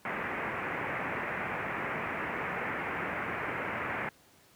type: low-pass noise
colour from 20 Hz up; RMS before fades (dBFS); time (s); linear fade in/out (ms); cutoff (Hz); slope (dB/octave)
white; -35; 0.05-4.09; 2; 2300; 48
effects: pink hiss -61 dBFS RMS until 4.55 s + high-pass 100 Hz 12 dB/octave